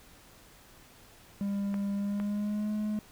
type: tone with pitch glide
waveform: triangle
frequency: 200.2 to 212 Hz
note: G3 to G#3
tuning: +37 to +36 cents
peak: -27 dBFS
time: 1.41-2.99 s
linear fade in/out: 0 ms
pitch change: +99 cents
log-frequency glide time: 1.94-2.72 s
type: clicks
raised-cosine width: 0.5 ms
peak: -26 dBFS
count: 2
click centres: 1.742 / 2.2 s
effects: pink hiss -56 dBFS RMS until 3.11 s